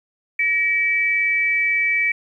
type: tone pair together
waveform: sine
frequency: 1900 / 2301 Hz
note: A#6 / D7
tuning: +33 / -36 cents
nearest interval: minor third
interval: 331 cents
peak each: -23 / -17 dBFS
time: 0.39-2.12 s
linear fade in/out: 5 ms
effects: 9-bit